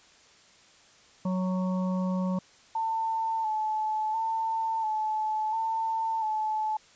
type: harmonic tone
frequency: 185 Hz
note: F#3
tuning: in tune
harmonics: 1 / 3 / 5 / 6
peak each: -26 / -36 / -40 / -42 dBFS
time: 1.25-2.39 s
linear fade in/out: 5 ms
type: tone with vibrato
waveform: sine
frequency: 880 Hz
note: A5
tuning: in tune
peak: -26 dBFS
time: 2.75-6.77 s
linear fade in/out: 5 ms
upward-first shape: square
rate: 0.72 Hz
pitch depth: 31 cents each way
effects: white hiss -57 dBFS RMS until 6.95 s + resampled to 16000 Hz